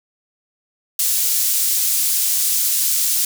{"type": "high-pass noise", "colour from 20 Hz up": "pink", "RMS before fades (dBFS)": -18, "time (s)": [0.99, 3.25], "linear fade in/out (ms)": 2, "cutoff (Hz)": 7300, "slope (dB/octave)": 12, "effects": []}